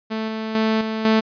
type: tone with level steps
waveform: sawtooth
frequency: 220 Hz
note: A3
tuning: in tune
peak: -19 / -21 / -13 / -19 / -10 dBFS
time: 0.1-1.21 s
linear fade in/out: 20 ms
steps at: 0.28 / 0.55 / 0.81 / 1.05 s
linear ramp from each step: 2 ms
effects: resampled to 11025 Hz